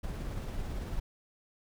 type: noise with tremolo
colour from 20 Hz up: brown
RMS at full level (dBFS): -35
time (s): 0.03-1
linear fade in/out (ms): 10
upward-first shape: triangle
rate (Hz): 18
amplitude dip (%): 30
effects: none